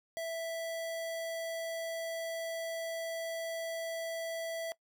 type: tone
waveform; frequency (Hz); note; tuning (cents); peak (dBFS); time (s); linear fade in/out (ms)
square; 659.3; E5; 0; -36; 0.17-4.72; 0
effects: noise-tail reverb RT60 0.1 s tail -21 dB re dry